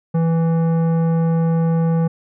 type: tone with tanh clipping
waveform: triangle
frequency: 164.81 Hz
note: E3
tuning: in tune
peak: -16 dBFS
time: 0.14-2.08 s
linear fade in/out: 10 ms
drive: 17 dB
effects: none